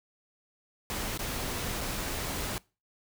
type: noise with dropouts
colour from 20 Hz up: pink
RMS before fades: -34 dBFS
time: 0.9-2.58 s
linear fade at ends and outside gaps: 0 ms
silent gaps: 1.175-1.192 / 1.806-1.811 s
effects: noise-tail reverb RT60 0.3 s tail -23 dB re dry